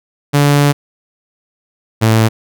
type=tone pair in turn; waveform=sawtooth; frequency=144 / 111.37 Hz; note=D3 / A2; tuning=-34 / +21 cents; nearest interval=major third; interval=445 cents; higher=first; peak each=-4 dBFS; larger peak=neither; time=0.33-0.73 / 2.01-2.29 s; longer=first; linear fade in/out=20 ms; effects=none